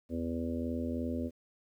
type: harmonic tone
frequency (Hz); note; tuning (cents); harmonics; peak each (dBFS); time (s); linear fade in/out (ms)
83; E2; +12; 1 / 3 / 4 / 5 / 6 / 7; -39 / -34 / -43 / -45 / -43 / -44; 0.09-1.31; 50
effects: 11-bit